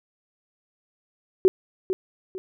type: tone with echo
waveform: sine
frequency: 375 Hz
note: F#4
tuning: 23 cents sharp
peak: -11 dBFS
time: 1.45-1.48 s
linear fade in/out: 0 ms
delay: 450 ms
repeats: 2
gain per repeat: -10 dB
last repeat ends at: 2.38 s
effects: none